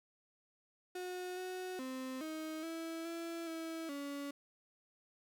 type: tone with pitch steps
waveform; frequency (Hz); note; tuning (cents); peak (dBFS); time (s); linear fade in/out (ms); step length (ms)
35% pulse; 363.4 / 368.4 / 259.9 / 314.5 / 327.7 / 334.4 / 325.9 / 283.1; F#4 / F#4 / C4 / D#4 / E4 / E4 / E4 / C#4; -31 / -7 / -11 / +19 / -10 / +25 / -20 / +37; -39; 0.95-4.31; 5; 420
effects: none